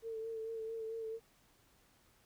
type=tone with vibrato; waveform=sine; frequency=448.2 Hz; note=A4; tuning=32 cents sharp; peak=-39 dBFS; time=0.02-1.2 s; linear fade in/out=50 ms; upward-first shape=sine; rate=4.5 Hz; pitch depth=27 cents each way; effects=pink hiss -69 dBFS RMS until 2.25 s